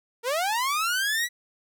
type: linear sweep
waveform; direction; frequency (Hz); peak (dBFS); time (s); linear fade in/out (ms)
sawtooth; up; 449 to 1975.5; -20; 0.23-1.29; 50
effects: none